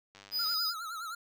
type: click train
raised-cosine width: 0.2 ms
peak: -34 dBFS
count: 40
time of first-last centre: 0.15-0.54 s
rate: 99.9 Hz
type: tone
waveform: square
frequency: 4968 Hz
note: D#8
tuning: 3 cents flat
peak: -30 dBFS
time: 0.31-0.74 s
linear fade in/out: 50 ms
type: tone with vibrato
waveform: square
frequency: 1331 Hz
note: E6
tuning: 16 cents sharp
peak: -38 dBFS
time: 0.39-1.15 s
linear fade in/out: 5 ms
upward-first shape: triangle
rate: 9.7 Hz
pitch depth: 120 cents each way
effects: none